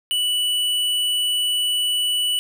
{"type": "tone with hard clipping", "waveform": "sine", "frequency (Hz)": 2960, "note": "F#7", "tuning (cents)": 0, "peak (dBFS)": -20, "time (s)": [0.11, 2.39], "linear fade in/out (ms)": 0, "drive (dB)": 11, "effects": []}